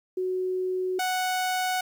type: tone pair in turn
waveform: sine / sawtooth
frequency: 370 / 740 Hz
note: F#4 / F#5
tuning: 0 / 0 cents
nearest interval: octave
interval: 1200 cents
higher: second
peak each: -25 / -21 dBFS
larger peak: second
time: 0.17-0.99 / 0.99-1.81 s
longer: neither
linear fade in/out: 5 ms
effects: 10-bit